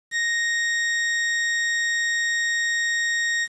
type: tone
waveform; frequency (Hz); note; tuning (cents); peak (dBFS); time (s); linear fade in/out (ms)
40% pulse; 1864.7; A#6; 0; -20; 0.11-3.48; 50
effects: resampled to 22050 Hz + 8-bit